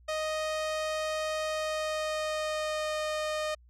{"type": "tone with pitch glide", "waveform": "sawtooth", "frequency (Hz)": [622.3, 614.8], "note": ["D#5", "D#5"], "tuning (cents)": [0, -21], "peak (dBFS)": -26, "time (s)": [0.08, 3.55], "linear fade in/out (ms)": 10, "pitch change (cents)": -21, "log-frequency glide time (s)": [1.46, 2.95], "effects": ["added 60 Hz sine -55 dBFS peak until 3.69 s", "low-pass 8000 Hz 12 dB/octave"]}